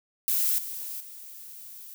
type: noise with level steps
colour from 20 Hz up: violet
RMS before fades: -25 / -36 / -44 dBFS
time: 0.28-1.94 s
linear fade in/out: 0 ms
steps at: 0.58 / 1 s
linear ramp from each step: 5 ms
effects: none